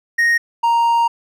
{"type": "tone pair in turn", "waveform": "triangle", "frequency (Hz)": [1864.7, 932.4], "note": ["A#6", "A#5"], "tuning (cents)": [0, 0], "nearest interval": "octave", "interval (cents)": 1200, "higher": "first", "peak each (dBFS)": -10, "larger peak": "neither", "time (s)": [[0.18, 0.38], [0.63, 1.08]], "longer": "second", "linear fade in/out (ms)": 10, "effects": []}